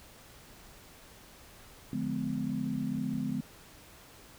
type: chord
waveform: sine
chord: D diminished seventh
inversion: none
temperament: just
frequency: 146.83 / 176.2 / 211.4 / 253.7 Hz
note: D3 / F3 / Ab3 / Cb4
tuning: 0 / +16 / +31 / +47 cents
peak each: -38 / -39 / -35 / -34 dBFS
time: 1.93-3.41 s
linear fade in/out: 2 ms
effects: pink hiss -54 dBFS RMS until 4.38 s